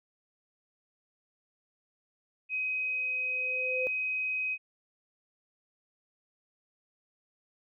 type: tone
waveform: sine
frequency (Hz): 2523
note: D#7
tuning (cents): +23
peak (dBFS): -29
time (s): 2.49-4.58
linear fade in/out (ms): 50
type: tone with exponential growth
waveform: sine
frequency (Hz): 513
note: C5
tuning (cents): -34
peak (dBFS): -29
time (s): 2.67-3.87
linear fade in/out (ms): 0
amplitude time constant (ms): 260
effects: none